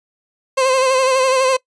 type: tone with vibrato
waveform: 30% pulse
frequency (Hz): 523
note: C5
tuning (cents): -1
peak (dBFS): -10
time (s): 0.57-1.57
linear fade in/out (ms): 10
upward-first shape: sine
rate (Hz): 12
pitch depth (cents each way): 44
effects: noise-tail reverb RT60 0.1 s tail -22 dB re dry + resampled to 22050 Hz